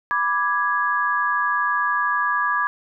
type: chord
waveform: sine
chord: G# diminished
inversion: first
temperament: equal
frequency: 987.8 / 1174.7 / 1661.2 Hz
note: B5 / D6 / G#6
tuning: 0 / 0 / 0 cents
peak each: -25 / -22 / -22 dBFS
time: 0.11-2.67 s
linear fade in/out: 0 ms
effects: none